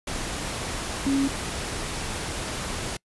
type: tone in noise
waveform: sine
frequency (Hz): 274.1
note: C#4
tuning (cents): -19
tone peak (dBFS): -20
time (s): 1.06-1.28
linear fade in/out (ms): 5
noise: pink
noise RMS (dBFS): -31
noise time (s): 0.07-2.97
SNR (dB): +8
effects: noise-tail reverb RT60 0.1 s tail -26 dB re dry + resampled to 24000 Hz